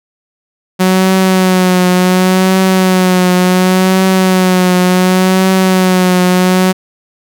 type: tone with vibrato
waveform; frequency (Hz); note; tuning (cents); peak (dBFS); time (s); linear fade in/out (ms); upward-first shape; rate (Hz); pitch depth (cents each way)
sawtooth; 185; F#3; 0; -3; 0.79-6.73; 20; triangle; 0.69; 40
effects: none